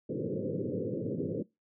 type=band-pass noise; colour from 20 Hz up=white; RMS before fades=-34 dBFS; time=0.09-1.43 s; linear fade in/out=10 ms; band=100 to 530 Hz; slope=96 dB/octave; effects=noise-tail reverb RT60 0.2 s tail -22 dB re dry